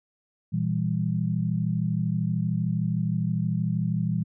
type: chord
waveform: sine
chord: E diminished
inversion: second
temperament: just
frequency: 118.67 / 164.81 / 197.78 Hz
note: Bb2 / E3 / G3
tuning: +31 / 0 / +16 cents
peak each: -28 / -26 / -29 dBFS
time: 0.52-4.24 s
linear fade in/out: 20 ms
effects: none

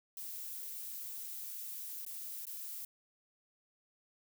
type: noise with dropouts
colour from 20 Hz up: violet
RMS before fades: -44 dBFS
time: 0.17-2.85 s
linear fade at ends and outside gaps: 2 ms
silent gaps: 2.051-2.064 / 2.454-2.468 s
effects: none

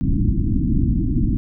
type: low-pass noise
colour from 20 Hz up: pink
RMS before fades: -18 dBFS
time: 0.01-1.37 s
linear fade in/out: 0 ms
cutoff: 320 Hz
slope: 96 dB/octave
effects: none

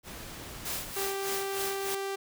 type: noise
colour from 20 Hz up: pink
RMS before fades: -43 dBFS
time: 0.03-0.95 s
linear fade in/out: 50 ms
type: noise with tremolo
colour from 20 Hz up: white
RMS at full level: -34 dBFS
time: 0.65-1.95 s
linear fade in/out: 5 ms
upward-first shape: sine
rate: 3.3 Hz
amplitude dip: 75%
type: tone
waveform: sawtooth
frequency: 392 Hz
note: G4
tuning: in tune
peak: -28 dBFS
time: 0.96-2.16 s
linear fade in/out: 10 ms
effects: none

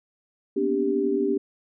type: tone cluster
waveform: sine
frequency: 239.5 / 251.5 / 288.7 / 393.4 Hz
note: A#3 / B3 / D4 / G4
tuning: +47 / +32 / -30 / +6 cents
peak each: -32 / -30 / -26 / -23 dBFS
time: 0.56-1.38 s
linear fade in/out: 10 ms
effects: none

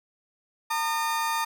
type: tone pair together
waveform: 35% pulse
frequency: 912 / 1217.4 Hz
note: A#5 / D#6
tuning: -38 / -38 cents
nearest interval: perfect fourth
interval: 500 cents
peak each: -25 / -28 dBFS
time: 0.7-1.45 s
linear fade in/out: 10 ms
effects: none

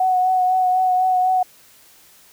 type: tone with vibrato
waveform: sine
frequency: 740 Hz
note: F#5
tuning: in tune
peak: -14 dBFS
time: 0-1.43 s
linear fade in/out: 5 ms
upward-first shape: triangle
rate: 4 Hz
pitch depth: 25 cents each way
effects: white hiss -50 dBFS RMS until 2.32 s

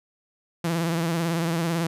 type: tone with vibrato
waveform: sawtooth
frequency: 166.9 Hz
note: E3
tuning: 22 cents sharp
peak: -19 dBFS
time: 0.64-1.87 s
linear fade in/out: 5 ms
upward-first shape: triangle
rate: 18 Hz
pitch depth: 75 cents each way
effects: resampled to 32000 Hz

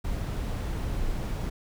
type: noise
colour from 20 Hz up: brown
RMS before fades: -30 dBFS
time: 0.04-1.5 s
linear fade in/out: 10 ms
effects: none

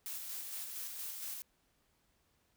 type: noise with tremolo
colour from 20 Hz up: blue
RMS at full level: -42 dBFS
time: 0.06-1.42 s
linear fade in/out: 0 ms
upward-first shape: square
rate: 4.3 Hz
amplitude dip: 30%
effects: pink hiss -75 dBFS RMS until 2.56 s

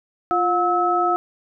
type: tone cluster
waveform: sine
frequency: 348.5 / 718 / 1296 Hz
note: F4 / F5 / E6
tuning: -4 / +48 / -30 cents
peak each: -23 / -20 / -20 dBFS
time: 0.31-1.16 s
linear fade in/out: 0 ms
effects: none

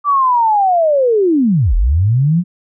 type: linear two-way sweep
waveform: sine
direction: down then up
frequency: 1177 to 36.92 to 183.3 Hz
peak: -9 dBFS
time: 0.04-2.44 s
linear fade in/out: 50 ms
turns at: 1.75 s
effects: none

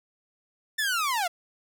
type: linear sweep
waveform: sawtooth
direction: down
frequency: 1800 to 659.3 Hz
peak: -21 dBFS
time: 0.78-1.28 s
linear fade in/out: 10 ms
effects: none

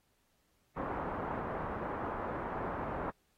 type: low-pass noise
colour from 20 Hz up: white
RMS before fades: -38 dBFS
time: 0.76-3.11 s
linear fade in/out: 10 ms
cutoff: 1200 Hz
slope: 24 dB/octave
effects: pink hiss -75 dBFS RMS until 3.37 s + AAC 48 kbps

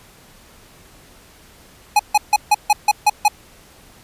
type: tone bursts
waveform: square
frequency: 837 Hz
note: G#5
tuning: 13 cents sharp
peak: -10 dBFS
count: 8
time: 1.96-3.282 s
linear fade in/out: 5 ms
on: 34 ms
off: 150 ms
effects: pink hiss -47 dBFS RMS until 4.03 s + resampled to 32000 Hz

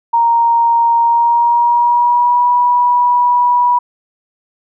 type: tone with pitch glide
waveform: sine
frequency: 932.3 to 974.1 Hz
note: A#5 to B5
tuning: 0 to -24 cents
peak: -8 dBFS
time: 0.13-3.79 s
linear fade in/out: 10 ms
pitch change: +76 cents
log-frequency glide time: 1.01-2.48 s
effects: none

